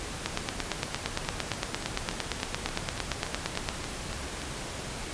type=two click trains; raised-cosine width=0.2 ms; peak=-18 / -10 dBFS; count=13 / 31; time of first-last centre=0.96-4.418 / 0.26-3.689 s; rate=3.47 / 8.75 Hz; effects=pink hiss -37 dBFS RMS until 5.13 s + resampled to 22050 Hz